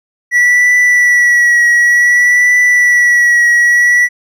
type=tone with vibrato; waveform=triangle; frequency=1944 Hz; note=B6; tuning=28 cents flat; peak=-4 dBFS; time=0.31-4.09 s; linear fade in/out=50 ms; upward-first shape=triangle; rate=0.55 Hz; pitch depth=30 cents each way; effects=none